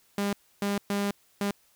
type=tone bursts at uneven times; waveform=sawtooth; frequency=201.6 Hz; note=G3; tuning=49 cents sharp; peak=-22 dBFS; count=4; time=0.18-0.33 / 0.62-0.78 / 0.9-1.11 / 1.41-1.51 s; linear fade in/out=2 ms; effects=white hiss -64 dBFS RMS until 1.75 s